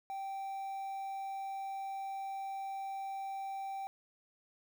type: tone with quantisation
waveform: triangle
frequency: 780 Hz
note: G5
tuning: 9 cents flat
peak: -36 dBFS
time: 0.1-3.87 s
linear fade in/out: 0 ms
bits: 10
effects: none